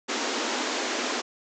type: band-pass noise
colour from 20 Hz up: pink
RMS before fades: -29 dBFS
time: 0.08-1.22 s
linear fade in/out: 20 ms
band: 230 to 7400 Hz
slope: 96 dB/octave
effects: none